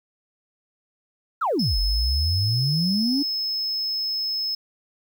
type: exponential two-way sweep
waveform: sine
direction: down then up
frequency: 1480 to 43.08 to 293.1 Hz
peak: -19 dBFS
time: 1.41-3.23 s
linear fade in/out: 10 ms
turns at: 1.78 s
type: tone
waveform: triangle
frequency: 5190 Hz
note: E8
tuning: 28 cents flat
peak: -22 dBFS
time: 1.59-4.55 s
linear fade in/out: 5 ms
effects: tanh soft clip ceiling -14 dBFS + 9-bit